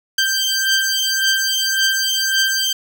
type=beating tone pair; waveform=15% pulse; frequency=1568 / 1569.8 Hz; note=G6 / G6; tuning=0 / +2 cents; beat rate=1.8 Hz; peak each=-12 dBFS; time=0.18-2.73 s; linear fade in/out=5 ms; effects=none